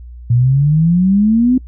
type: exponential sweep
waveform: sine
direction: up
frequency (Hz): 116.54 to 260.2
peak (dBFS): -8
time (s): 0.3-1.58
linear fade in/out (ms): 5
effects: noise-tail reverb RT60 0.1 s tail -24 dB re dry + added 60 Hz sine -30 dBFS peak until 1.67 s